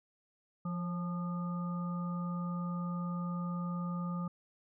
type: harmonic tone with a mistuned harmonic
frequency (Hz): 174.3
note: F3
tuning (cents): -3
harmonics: 1 / 3 / 5 / 7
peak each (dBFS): -34 / -50 / -52 / -44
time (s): 0.65-4.28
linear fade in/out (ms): 5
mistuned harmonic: 3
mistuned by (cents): +52
effects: none